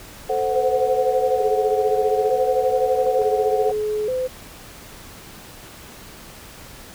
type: chord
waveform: sine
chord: F# diminished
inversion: first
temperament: equal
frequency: 440 / 523.3 / 740 Hz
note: A4 / C5 / F#5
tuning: 0 / 0 / 0 cents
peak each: -23 dBFS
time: 0.29-3.72 s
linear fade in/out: 10 ms
type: tone with vibrato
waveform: sine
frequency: 466.2 Hz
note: A#4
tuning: in tune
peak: -20 dBFS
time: 0.51-4.28 s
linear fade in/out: 20 ms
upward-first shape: square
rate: 0.56 Hz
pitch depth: 160 cents each way
type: clicks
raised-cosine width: 1 ms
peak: -24 dBFS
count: 3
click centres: 3.067 / 3.218 / 3.695 s
effects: pink hiss -41 dBFS RMS until 6.94 s